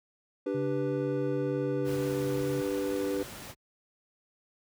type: chord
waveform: triangle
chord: G major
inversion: second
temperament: equal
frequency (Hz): 293.7 / 392 / 493.9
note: D4 / G4 / B4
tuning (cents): 0 / 0 / 0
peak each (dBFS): -31 / -31 / -31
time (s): 0.46-3.23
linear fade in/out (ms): 5
type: tone with pitch glide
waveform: sine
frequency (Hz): 138.59 to 136.68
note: C#3 to C#3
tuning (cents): 0 to -24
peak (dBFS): -34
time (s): 0.54-2.61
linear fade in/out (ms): 10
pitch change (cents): -24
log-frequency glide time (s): 1.56-2.34
type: noise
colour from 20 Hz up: pink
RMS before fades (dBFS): -43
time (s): 1.84-3.55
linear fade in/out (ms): 50
effects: high-pass 60 Hz 12 dB/octave